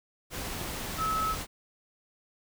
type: tone in noise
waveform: sine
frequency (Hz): 1295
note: E6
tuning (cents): -31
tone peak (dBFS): -27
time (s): 0.97-1.36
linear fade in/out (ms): 50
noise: pink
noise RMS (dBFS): -36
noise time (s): 0.3-1.47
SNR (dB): +6
effects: none